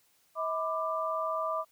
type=tone cluster; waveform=sine; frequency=641 / 999 / 1184 Hz; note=E5 / B5 / D6; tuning=-49 / +20 / +14 cents; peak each=-33 / -38 / -32 dBFS; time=0.35-1.65 s; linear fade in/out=50 ms; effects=white hiss -68 dBFS RMS until 1.71 s